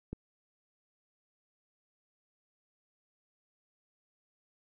click, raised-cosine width 3 ms, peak -25 dBFS, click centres 0.13 s, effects none

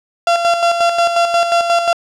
35% pulse tone with tremolo, 685 Hz, F5, 34 cents flat, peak -8 dBFS, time 0.27-1.93 s, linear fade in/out 2 ms, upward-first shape square, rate 5.6 Hz, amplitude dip 50%, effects low-pass 6000 Hz 12 dB/octave + 8-bit

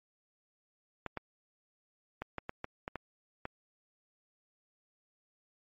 clicks, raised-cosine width 0.5 ms, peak -22 dBFS, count 9, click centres 1.063 / 1.173 / 2.22 / 2.383 / 2.494 / 2.644 / 2.879 / 2.957 / 3.454 s, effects MP3 32 kbps

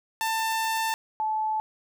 sawtooth / sine tone pair in turn, 892 / 867.6 Hz, A5 / A5, +23 / -25 cents, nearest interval unison, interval 48 cents, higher first, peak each -21 / -24 dBFS, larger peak first, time 0.21-0.94 / 1.2-1.6 s, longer first, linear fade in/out 0 ms, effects none

